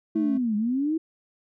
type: tone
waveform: triangle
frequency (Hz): 220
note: A3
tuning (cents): 0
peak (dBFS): -24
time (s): 0.15-0.38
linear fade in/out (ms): 10
type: linear two-way sweep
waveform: sine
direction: down then up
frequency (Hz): 329.6 to 204.1 to 329.6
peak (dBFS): -22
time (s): 0.15-0.98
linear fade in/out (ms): 10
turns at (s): 0.56
effects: none